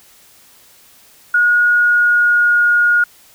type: tone with pitch glide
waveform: sine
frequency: 1445 to 1434.2 Hz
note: F#6 to F6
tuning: -41 to +46 cents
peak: -9 dBFS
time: 1.34-3.04 s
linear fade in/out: 5 ms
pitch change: -13 cents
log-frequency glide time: 1.7-2.64 s
effects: white hiss -47 dBFS RMS until 3.34 s